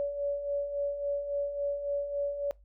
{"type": "beating tone pair", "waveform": "sine", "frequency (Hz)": [567, 570.6], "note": ["C#5", "C#5"], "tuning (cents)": [39, 50], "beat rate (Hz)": 3.6, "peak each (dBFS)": [-38, -30], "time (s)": [0, 2.51], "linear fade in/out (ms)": 0, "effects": ["noise-tail reverb RT60 0.2 s tail -23 dB re dry", "added 50 Hz sine -55 dBFS peak until 2.64 s"]}